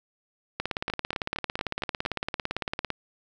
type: two click trains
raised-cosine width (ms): 0.3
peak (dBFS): -12 / -15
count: 42 / 6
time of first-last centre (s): 0.6-2.903 / 0.9-2.052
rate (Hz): 17.8 / 4.34
effects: none